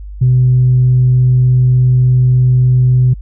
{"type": "tone", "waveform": "sine", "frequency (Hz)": 126.6, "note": "B2", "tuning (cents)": 43, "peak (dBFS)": -5, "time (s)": [0.21, 3.14], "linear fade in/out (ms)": 10, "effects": ["tanh soft clip ceiling -2 dBFS", "added 50 Hz sine -25 dBFS peak until 3.21 s"]}